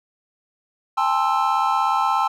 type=chord; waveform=triangle; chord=A minor seventh; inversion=third; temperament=equal with one note detuned; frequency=803.2 / 880 / 1046.5 / 1318.5 Hz; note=G5 / A5 / C6 / E6; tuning=+42 / 0 / 0 / 0 cents; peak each=-21 dBFS; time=0.97-2.28 s; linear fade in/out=10 ms; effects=none